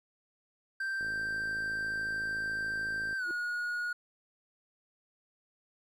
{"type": "tone with pitch glide", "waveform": "triangle", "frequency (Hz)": [1568, 1446.2], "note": ["G6", "F#6"], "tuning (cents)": [0, -40], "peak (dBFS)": -30, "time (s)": [0.8, 3.93], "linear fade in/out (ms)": 5, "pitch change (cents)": -140, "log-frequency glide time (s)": [3.17, 3.25]}
{"type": "click train", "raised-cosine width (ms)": 2, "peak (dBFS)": -36, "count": 115, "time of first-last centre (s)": [1.01, 3.129], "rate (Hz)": 53.8}
{"type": "tone with exponential growth", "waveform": "triangle", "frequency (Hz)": 340, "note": "F4", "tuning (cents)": -46, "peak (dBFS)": -36, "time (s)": [3.22, 3.31], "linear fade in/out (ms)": 0, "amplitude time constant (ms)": 19}
{"effects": []}